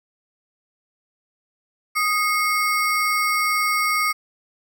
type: ring-modulated tone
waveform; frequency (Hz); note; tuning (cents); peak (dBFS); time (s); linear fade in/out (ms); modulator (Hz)
square; 1700; G#6; +40; -16; 1.95-4.13; 20; 459
effects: none